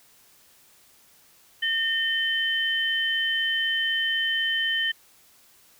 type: tone pair together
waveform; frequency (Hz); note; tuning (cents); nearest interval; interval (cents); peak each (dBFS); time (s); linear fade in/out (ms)
sine; 1824 / 3068; A#6 / G7; -38 / -38; major sixth; 900; -25; 1.62-4.92; 10
effects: white hiss -57 dBFS RMS until 5.79 s